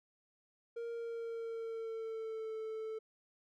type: tone with pitch glide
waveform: triangle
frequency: 466.2 to 440 Hz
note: A#4 to A4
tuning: 0 to 0 cents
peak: -37 dBFS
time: 0.76-2.99 s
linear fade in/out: 10 ms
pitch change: -100 cents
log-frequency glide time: 0.91-2.55 s
effects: none